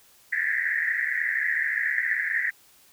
pink band-pass noise, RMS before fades -26 dBFS, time 0.32-2.51 s, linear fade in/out 10 ms, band 1700 to 2000 Hz, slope 96 dB/octave, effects white hiss -57 dBFS RMS until 2.92 s

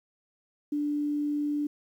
sine tone, 293.7 Hz, D4, in tune, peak -26 dBFS, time 0.72-1.67 s, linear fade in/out 5 ms, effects 10-bit

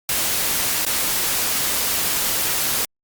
white noise with dropouts, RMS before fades -21 dBFS, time 0.09-2.85 s, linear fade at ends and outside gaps 2 ms, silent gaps 0.851-0.864 s, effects Opus 48 kbps

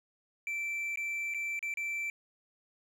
triangle tone with dropouts, 2336 Hz, D7, 10 cents flat, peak -31 dBFS, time 0.47-2.1 s, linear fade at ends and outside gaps 1 ms, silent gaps 0.958-0.973 / 1.339-1.345 / 1.592-1.627 / 1.74-1.772 s, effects none

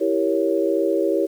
sine chord, E diminished seventh, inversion none, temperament equal, 329.6 / 392 / 466.2 / 554.4 Hz, E4 / G4 / Bb4 / Db5, 0 / 0 / 0 / 0 cents, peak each -22 / -22 / -25 / -23 dBFS, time 0-1.27 s, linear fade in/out 20 ms, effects 8-bit

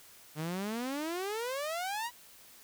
sawtooth exponential sweep, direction up, 148.2 to 987.8 Hz, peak -30 dBFS, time 0.35-2.11 s, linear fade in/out 50 ms, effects white hiss -56 dBFS RMS until 2.63 s

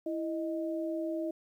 sine tone pair together, 329.7 / 622.3 Hz, E4 / D#5, 0 / 0 cents, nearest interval major seventh, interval 1100 cents, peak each -33 / -36 dBFS, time 0.06-1.31 s, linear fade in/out 5 ms, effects 11-bit

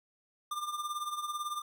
square tone with tremolo, 1197 Hz, D6, 33 cents sharp, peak -32 dBFS, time 0.51-1.62 s, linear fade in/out 5 ms, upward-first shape triangle, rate 18 Hz, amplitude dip 75%, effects none

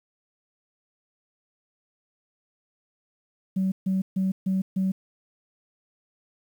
sine tone bursts, 189.8 Hz, F#3, 44 cents sharp, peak -20 dBFS, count 5, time 3.56-4.92 s, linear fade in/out 10 ms, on 160 ms, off 140 ms, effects tanh soft clip ceiling -18 dBFS + 9-bit

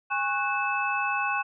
sine tone cluster, 818 / 1098 / 1487 / 2607 Hz, G#5 / C#6 / F#6 / E7, -26 / -17 / +8 / -20 cents, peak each -30 dBFS, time 0.1-1.43 s, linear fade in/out 20 ms, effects none

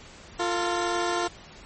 15% pulse tone pair together, 349 / 451.4 Hz, F4 / A4, -1 / +44 cents, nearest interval major third, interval 445 cents, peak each -19 / -25 dBFS, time 0.39-1.28 s, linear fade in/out 10 ms, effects pink hiss -47 dBFS RMS until 1.65 s + MP3 32 kbps

